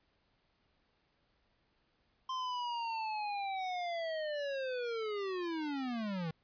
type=linear sweep; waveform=square; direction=down; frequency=1046.5 to 155.56 Hz; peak=-36 dBFS; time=2.29-6.31 s; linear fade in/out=5 ms; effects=pink hiss -75 dBFS RMS until 6.43 s + resampled to 11025 Hz